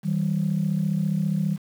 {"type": "tone pair together", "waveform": "sine", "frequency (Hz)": [158.47, 193.3], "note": ["D#3", "G3"], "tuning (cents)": [32, -24], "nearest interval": "minor third", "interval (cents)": 344, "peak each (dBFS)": -23, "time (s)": [0.03, 1.58], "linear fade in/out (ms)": 50, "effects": ["tanh soft clip ceiling -15 dBFS", "8-bit"]}